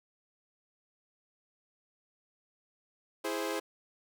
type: chord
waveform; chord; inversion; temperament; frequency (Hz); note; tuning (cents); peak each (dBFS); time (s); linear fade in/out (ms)
sawtooth; E augmented; none; equal; 329.6 / 415.3 / 523.3; E4 / G#4 / B#4; 0 / 0 / 0; -33; 3.24-3.6; 10
effects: none